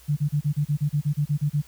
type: tone bursts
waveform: sine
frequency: 146.83 Hz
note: D3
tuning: in tune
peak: -19 dBFS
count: 13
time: 0.08-1.62 s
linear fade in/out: 20 ms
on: 88 ms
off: 33 ms
effects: added 60 Hz sine -52 dBFS peak until 1.67 s + white hiss -53 dBFS RMS until 1.67 s